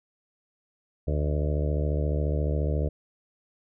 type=harmonic tone with a mistuned harmonic; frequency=74.3 Hz; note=D2; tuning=21 cents sharp; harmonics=1 / 2 / 3 / 4 / 5 / 6 / 7 / 8 / 9; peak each=-25 / -30 / -41 / -37 / -39 / -36 / -37 / -38 / -43 dBFS; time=1.07-2.89 s; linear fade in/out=10 ms; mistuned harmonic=9; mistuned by=-44 cents; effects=none